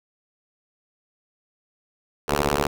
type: ring-modulated tone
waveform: 5% pulse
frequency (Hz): 72.4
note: D2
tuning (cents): -24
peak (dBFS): -6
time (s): 2.28-2.67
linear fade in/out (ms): 5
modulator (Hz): 427
effects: none